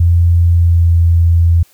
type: tone with pitch glide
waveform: sine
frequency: 85.6 to 84.42 Hz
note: F2 to E2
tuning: -34 to +42 cents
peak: -6 dBFS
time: 0-1.63 s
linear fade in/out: 5 ms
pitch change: -24 cents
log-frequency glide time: 0.51-0.93 s
effects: white hiss -50 dBFS RMS until 1.73 s